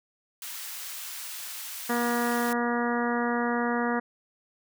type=high-pass noise; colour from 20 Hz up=white; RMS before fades=-38 dBFS; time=0.42-2.53 s; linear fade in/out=2 ms; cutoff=1100 Hz; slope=12 dB/octave
type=harmonic tone; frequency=238.9 Hz; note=A#3; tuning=43 cents sharp; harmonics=1 / 2 / 3 / 4 / 5 / 6 / 7 / 8; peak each=-28 / -31 / -33 / -34 / -35 / -36 / -36 / -37 dBFS; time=1.89-4 s; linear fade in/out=10 ms
effects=none